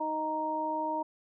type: harmonic tone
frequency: 311.1 Hz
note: D#4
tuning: in tune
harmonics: 1 / 2 / 3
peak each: -37 / -36 / -31 dBFS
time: 0-1.03 s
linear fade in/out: 10 ms
effects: none